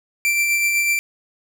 45% pulse tone with tremolo, 2349 Hz, D7, in tune, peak -15 dBFS, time 0.25-0.99 s, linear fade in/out 0 ms, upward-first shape sine, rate 8 Hz, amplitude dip 30%, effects none

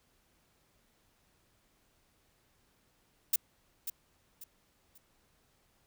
violet noise with echo, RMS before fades -26 dBFS, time 3.33-3.36 s, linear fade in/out 5 ms, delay 540 ms, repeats 3, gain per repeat -10 dB, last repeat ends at 4.98 s, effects pink hiss -71 dBFS RMS until 5.86 s

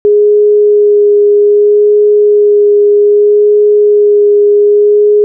sine tone with vibrato, 414.5 Hz, G#4, 3 cents flat, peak -3 dBFS, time 0.05-5.24 s, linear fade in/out 0 ms, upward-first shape sine, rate 0.63 Hz, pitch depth 11 cents each way, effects none

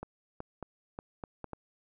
clicks, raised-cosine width 1 ms, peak -25 dBFS, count 7, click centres 0.03 / 0.404 / 0.627 / 0.989 / 1.238 / 1.443 / 1.533 s, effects none

